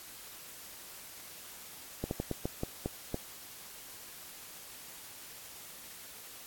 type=slowing click train; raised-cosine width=2 ms; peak=-19 dBFS; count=8; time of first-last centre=2.04-3.144 s; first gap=71 ms; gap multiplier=1.26; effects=white hiss -49 dBFS RMS until 6.46 s + AAC 64 kbps